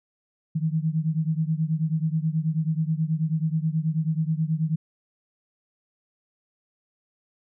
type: beating tone pair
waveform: sine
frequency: 155.56 / 164.86 Hz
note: D#3 / E3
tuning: 0 / 0 cents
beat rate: 9.3 Hz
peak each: -24 / -26 dBFS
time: 0.55-4.76 s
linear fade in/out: 10 ms
effects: none